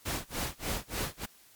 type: noise with tremolo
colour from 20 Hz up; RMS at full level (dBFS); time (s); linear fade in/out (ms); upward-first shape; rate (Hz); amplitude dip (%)
pink; -32; 0.05-1.26; 10; sine; 3.4; 100
effects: white hiss -59 dBFS RMS until 1.55 s + MP3 96 kbps